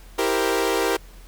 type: chord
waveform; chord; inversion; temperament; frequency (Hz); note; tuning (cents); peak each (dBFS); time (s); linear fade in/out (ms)
sawtooth; C dominant seventh; first; equal with one note detuned; 328.1 / 392 / 466.2 / 523.3; E4 / G4 / Bb4 / C5; -8 / 0 / 0 / 0; -23 / -20 / -20 / -25; 0.18-0.97; 10
effects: added 42 Hz sine -42 dBFS peak until 1.27 s + pink hiss -51 dBFS RMS until 1.27 s